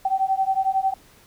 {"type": "beating tone pair", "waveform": "sine", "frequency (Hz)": [764, 775], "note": ["G5", "G5"], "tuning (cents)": [-45, -20], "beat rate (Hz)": 11, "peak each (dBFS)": -22, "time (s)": [0.05, 0.94], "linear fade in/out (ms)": 5, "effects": ["pink hiss -53 dBFS RMS until 1.26 s"]}